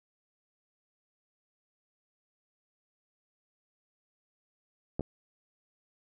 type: clicks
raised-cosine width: 2 ms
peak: -18 / -22 dBFS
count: 2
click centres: 4.995 / 5.008 s
effects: none